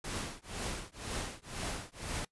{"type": "noise with tremolo", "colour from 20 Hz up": "pink", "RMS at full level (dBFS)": -36, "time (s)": [0.04, 2.25], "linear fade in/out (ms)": 5, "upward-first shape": "triangle", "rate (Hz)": 2, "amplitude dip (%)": 100, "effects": ["noise-tail reverb RT60 0.1 s tail -22 dB re dry", "resampled to 24000 Hz"]}